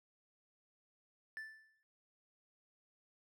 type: tone with exponential decay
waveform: triangle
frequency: 1760 Hz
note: A6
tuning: in tune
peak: -39 dBFS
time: 1.37-1.83 s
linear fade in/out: 0 ms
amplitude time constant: 98 ms
effects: none